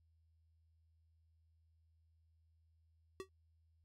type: tone with exponential decay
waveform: square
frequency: 381.3 Hz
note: G4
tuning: 48 cents flat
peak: -40 dBFS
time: 3.2-3.29 s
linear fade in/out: 0 ms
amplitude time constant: 18 ms
effects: added 81 Hz sine -70 dBFS peak until 3.84 s + low-pass 11000 Hz 12 dB/octave